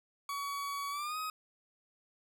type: tone with pitch glide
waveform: 40% pulse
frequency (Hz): 1130 to 1261.1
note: C#6 to D#6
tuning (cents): +33 to +23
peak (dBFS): -35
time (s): 0.29-1.3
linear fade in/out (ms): 2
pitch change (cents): +190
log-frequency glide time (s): 0.9-1.18
effects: none